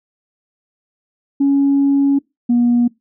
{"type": "tone pair in turn", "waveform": "sine", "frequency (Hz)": [278.6, 240.2], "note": ["C#4", "B3"], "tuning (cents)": [9, -48], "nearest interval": "minor third", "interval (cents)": 257, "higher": "first", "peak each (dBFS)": -9, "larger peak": "neither", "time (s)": [[1.4, 2.19], [2.49, 2.88]], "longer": "first", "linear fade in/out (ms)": 10, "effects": ["noise-tail reverb RT60 0.2 s tail -23 dB re dry", "tanh soft clip ceiling -7 dBFS"]}